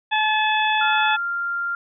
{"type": "harmonic tone", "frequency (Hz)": 861, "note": "A5", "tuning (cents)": -38, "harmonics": [1, 2, 3, 4], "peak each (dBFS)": [-20, -23, -25, -26], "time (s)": [0.11, 1.17], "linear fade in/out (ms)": 20}
{"type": "tone", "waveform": "sine", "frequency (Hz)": 1392, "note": "F6", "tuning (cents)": -6, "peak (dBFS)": -22, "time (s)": [0.81, 1.75], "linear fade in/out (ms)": 2}
{"effects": []}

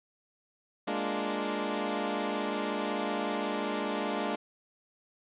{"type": "chord", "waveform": "15% pulse", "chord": "Bb dominant seventh", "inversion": "third", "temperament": "equal", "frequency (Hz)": [207.7, 233.1, 293.7, 349.2], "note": ["Ab3", "Bb3", "D4", "F4"], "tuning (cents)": [0, 0, 0, 0], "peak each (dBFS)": [-28, -31, -28, -33], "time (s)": [0.87, 4.36], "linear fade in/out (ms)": 10, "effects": ["resampled to 8000 Hz", "10-bit"]}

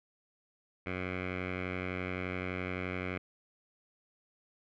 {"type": "tone with low-pass filter", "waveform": "10% pulse", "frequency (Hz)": 91.7, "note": "F#2", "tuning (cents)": -15, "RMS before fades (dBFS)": -37, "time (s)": [0.86, 3.18], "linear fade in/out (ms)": 5, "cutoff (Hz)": 2200, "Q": 4.1, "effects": []}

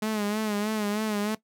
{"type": "tone with vibrato", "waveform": "sawtooth", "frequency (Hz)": 211.4, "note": "G#3", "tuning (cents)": 31, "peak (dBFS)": -22, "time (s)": [0.02, 1.35], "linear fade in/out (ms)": 5, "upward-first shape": "sine", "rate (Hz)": 3.2, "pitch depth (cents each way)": 61, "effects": ["noise-tail reverb RT60 0.1 s tail -17 dB re dry"]}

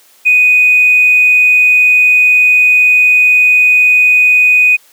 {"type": "tone with tanh clipping", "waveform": "triangle", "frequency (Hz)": 2489, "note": "D#7", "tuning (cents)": 0, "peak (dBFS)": -4, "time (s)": [0.25, 4.77], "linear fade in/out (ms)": 20, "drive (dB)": 1, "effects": ["white hiss -46 dBFS RMS until 4.92 s", "high-pass 300 Hz 12 dB/octave"]}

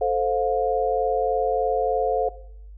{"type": "chord", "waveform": "sine", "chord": "F major", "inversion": "first", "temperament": "equal with one note detuned", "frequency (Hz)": [440, 523.3, 710.7], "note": ["A4", "C5", "F5"], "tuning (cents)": [0, 0, 30], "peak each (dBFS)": -24, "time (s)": [0.01, 2.29], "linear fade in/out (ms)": 5, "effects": ["noise-tail reverb RT60 0.7 s tail -17 dB re dry", "added 50 Hz sine -39 dBFS peak until 2.77 s"]}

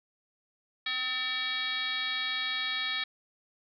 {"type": "tone with frequency modulation", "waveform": "sine", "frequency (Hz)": 2800, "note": "F7", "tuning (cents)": 4, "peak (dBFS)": -29, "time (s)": [0.86, 3.04], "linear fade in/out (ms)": 5, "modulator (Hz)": 507, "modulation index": 2.6, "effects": []}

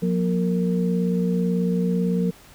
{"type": "tone cluster", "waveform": "sine", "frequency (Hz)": [179.3, 237.4, 460], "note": ["F3", "A#3", "A#4"], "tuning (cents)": [46, 32, -23], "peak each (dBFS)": [-20, -28, -27], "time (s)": [0.02, 2.31], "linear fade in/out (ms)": 10, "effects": ["pink hiss -49 dBFS RMS until 2.54 s"]}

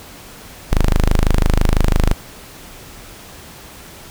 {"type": "tone", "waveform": "sawtooth", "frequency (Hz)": 26, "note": "G#0", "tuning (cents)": 3, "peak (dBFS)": -7, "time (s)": [0.71, 2.14], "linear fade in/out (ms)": 10, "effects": ["pink hiss -38 dBFS RMS until 4.1 s"]}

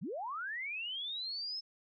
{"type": "linear sweep", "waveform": "sine", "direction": "up", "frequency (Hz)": [121.9, 5274], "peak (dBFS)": -37, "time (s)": [0.01, 1.61], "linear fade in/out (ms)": 20, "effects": []}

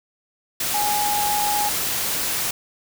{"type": "tone in noise", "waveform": "sine", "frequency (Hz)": 830.6, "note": "G#5", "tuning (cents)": 0, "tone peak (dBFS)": -21, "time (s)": [0.74, 1.69], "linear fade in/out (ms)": 5, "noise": "white", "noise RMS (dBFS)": -24, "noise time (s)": [0.6, 2.51], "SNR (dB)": 0, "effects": []}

